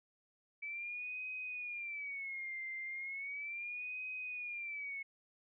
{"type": "tone with vibrato", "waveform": "sine", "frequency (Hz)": 2293, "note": "D7", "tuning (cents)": -42, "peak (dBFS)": -40, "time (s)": [0.62, 5.03], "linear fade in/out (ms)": 10, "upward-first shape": "sine", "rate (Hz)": 0.36, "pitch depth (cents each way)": 160, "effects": []}